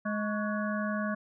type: harmonic tone with a mistuned harmonic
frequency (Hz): 209.9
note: G#3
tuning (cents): +19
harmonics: 1 / 3 / 5 / 7 / 8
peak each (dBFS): -31 / -36 / -38 / -39 / -40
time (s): 0.05-1.15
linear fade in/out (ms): 10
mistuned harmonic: 5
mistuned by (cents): +110
effects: none